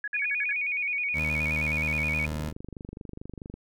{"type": "tone bursts", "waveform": "sine", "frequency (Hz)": 1680, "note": "G#6", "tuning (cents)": 19, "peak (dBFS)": -29, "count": 6, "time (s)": [0.04, 0.527], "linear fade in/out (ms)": 2, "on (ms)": 37, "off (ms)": 53}
{"type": "tone with vibrato", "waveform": "sine", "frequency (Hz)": 2349, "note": "D7", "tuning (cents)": 0, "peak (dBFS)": -26, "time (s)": [0.14, 2.26], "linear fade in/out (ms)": 5, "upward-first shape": "square", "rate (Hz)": 9.5, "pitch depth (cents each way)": 78}
{"type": "tone", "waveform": "20% pulse", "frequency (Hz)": 76.7, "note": "D#2", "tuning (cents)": -24, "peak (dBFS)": -25, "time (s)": [1.13, 2.53], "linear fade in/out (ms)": 50}
{"type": "click train", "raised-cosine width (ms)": 3, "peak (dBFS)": -26, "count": 32, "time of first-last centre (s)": [2.28, 3.54], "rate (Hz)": 24.6}
{"effects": []}